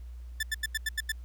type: tone bursts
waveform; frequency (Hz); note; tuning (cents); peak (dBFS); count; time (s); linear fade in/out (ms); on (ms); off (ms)
sawtooth; 1760; A6; 0; -24; 7; 0.4-1.12; 5; 30; 85
effects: added 60 Hz sine -40 dBFS peak until 1.24 s + pink hiss -66 dBFS RMS until 1.24 s